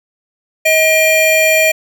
square tone pair together, 634 / 2394 Hz, D#5 / D7, +32 / +33 cents, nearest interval octave + major seventh, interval 2301 cents, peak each -12 dBFS, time 0.65-1.72 s, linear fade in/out 10 ms, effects none

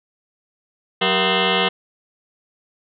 sine tone with frequency modulation, 1244.5 Hz, D#6, in tune, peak -15 dBFS, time 1.01-1.69 s, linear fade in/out 10 ms, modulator 286 Hz, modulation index 7.6, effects none

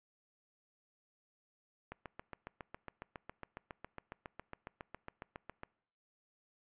click train, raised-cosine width 0.5 ms, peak -29 dBFS, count 28, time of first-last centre 1.92-5.634 s, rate 7.27 Hz, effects noise-tail reverb RT60 0.7 s tail -24 dB re dry + resampled to 8000 Hz

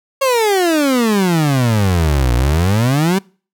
30% pulse exponential two-way sweep, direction down then up, 554.4 to 58.27 to 199.2 Hz, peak -9 dBFS, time 0.21-3.19 s, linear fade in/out 10 ms, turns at 2.34 s, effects noise-tail reverb RT60 0.4 s tail -26 dB re dry

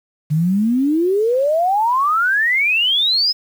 sine exponential sweep, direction up, 146.6 to 5190 Hz, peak -13 dBFS, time 0.3-3.33 s, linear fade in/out 20 ms, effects 7-bit

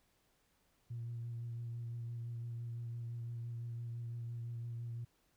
sine tone with vibrato, 117.6 Hz, A#2, 16 cents sharp, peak -39 dBFS, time 0.9-5.05 s, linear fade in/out 10 ms, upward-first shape sine, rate 5.9 Hz, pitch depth 17 cents each way, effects tanh soft clip ceiling -36 dBFS + pink hiss -75 dBFS RMS until 5.36 s

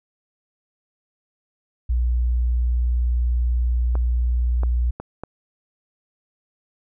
sine tone, 60.3 Hz, B1, 41 cents flat, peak -17 dBFS, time 1.89-4.91 s, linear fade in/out 10 ms
clicks, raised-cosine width 1 ms, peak -17 dBFS, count 4, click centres 3.954 / 4.634 / 5 / 5.236 s
effects none

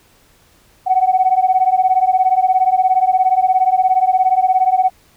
sine beating tone pair, 740 / 757 Hz, F#5 / F#5, 0 / +39 cents, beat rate 17 Hz, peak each -13 dBFS, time 0.86-4.9 s, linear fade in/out 20 ms, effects tanh soft clip ceiling -3 dBFS + pink hiss -52 dBFS RMS until 5.16 s

